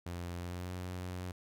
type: tone with pitch glide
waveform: sawtooth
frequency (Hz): 87.31 to 90.6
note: F2 to F#2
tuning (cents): 0 to -36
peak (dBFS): -35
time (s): 0.06-1.32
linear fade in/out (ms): 5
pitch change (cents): +64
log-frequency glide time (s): 0.38-0.69
effects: none